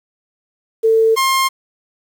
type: tone pair in turn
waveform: sine / sawtooth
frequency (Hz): 447.1 / 1063.4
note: A4 / C6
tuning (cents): +28 / +28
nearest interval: octave + minor third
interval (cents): 1500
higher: second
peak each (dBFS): -9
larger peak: neither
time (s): 0.83-1.16 / 1.16-1.49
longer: neither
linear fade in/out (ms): 20
effects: 7-bit